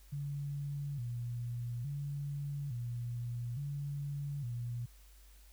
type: tone with vibrato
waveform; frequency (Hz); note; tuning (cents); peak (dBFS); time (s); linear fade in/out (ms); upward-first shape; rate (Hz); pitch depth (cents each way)
sine; 130.81; C3; 0; -36; 0.12-4.86; 10; square; 0.58; 150
effects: added 50 Hz sine -56 dBFS peak until 5.52 s + white hiss -65 dBFS RMS until 5.52 s